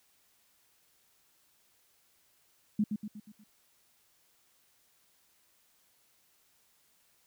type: tone with echo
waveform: sine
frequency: 210.7 Hz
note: G#3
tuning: 25 cents sharp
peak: -24 dBFS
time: 2.79-2.84 s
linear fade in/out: 5 ms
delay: 120 ms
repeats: 5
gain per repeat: -6 dB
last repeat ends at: 3.44 s
effects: white hiss -69 dBFS RMS until 7.26 s